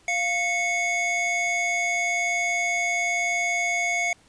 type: tone pair together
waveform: square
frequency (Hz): 695 / 2206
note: F5 / C#7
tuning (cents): -9 / -9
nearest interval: octave + minor sixth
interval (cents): 2000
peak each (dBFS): -29 / -24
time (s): 0.08-4.13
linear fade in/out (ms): 2
effects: pink hiss -57 dBFS RMS until 4.28 s + resampled to 22050 Hz